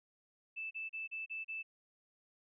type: tone bursts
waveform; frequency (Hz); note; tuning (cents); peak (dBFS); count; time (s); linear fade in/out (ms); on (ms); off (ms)
sine; 2637; E7; 0; -39; 6; 0.56-1.63; 20; 150; 34
effects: none